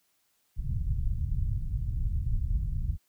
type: low-pass noise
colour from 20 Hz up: pink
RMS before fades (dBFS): -29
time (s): 0.56-2.98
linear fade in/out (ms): 50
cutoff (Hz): 120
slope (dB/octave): 24
effects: white hiss -72 dBFS RMS until 3.08 s